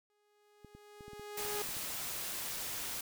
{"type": "tone with exponential growth", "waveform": "sawtooth", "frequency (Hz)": 415.3, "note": "G#4", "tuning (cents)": 0, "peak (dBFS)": -32, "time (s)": [0.1, 1.62], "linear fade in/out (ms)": 0, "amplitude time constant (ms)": 330}
{"type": "clicks", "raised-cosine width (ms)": 3, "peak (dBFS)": -39, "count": 10, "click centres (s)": [0.647, 0.75, 1.008, 1.081, 1.133, 1.196, 1.45, 1.544, 1.69, 1.768]}
{"type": "noise", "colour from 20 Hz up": "white", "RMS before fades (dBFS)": -40, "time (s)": [1.37, 3.01], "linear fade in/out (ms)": 5}
{"effects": []}